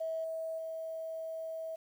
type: tone with level steps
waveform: sine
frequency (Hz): 647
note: E5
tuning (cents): -32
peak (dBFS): -33 / -35 / -37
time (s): 0-1.76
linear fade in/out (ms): 10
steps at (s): 0.24 / 0.58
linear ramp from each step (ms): 5
effects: 10-bit